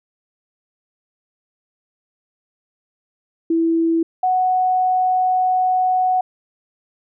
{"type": "tone pair in turn", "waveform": "sine", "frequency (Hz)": [329.6, 739.9], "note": ["E4", "F#5"], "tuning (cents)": [0, 0], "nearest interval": "octave + major second", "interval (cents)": 1400, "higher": "second", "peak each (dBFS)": -14, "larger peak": "neither", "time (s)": [[3.5, 4.03], [4.23, 6.21]], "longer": "second", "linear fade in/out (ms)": 5, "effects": []}